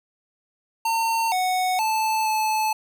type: tone with pitch steps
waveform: square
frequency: 908 / 739 / 876 / 868 Hz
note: A#5 / F#5 / A5 / A5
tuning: -46 / -2 / -8 / -24 cents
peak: -21 dBFS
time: 0.85-2.73 s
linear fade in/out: 5 ms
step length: 470 ms
effects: none